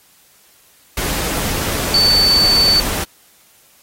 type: tone in noise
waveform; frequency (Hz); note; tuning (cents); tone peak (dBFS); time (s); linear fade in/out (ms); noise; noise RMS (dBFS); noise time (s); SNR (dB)
sine; 4520; C#8; +33; -10; 1.94-2.8; 2; pink; -21; 0.97-3.04; +8
effects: white hiss -51 dBFS RMS until 3.82 s + AAC 48 kbps